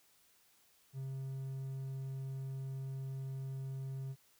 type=tone; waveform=triangle; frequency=134 Hz; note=C3; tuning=42 cents sharp; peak=-37 dBFS; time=0.93-4.16 s; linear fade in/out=50 ms; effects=white hiss -69 dBFS RMS until 4.39 s